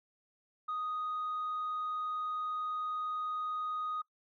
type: tone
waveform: sine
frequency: 1244.5 Hz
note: D#6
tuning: in tune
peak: -32 dBFS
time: 0.68-4.02 s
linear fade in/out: 10 ms
effects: noise-tail reverb RT60 0.1 s tail -23 dB re dry + tanh soft clip ceiling -31 dBFS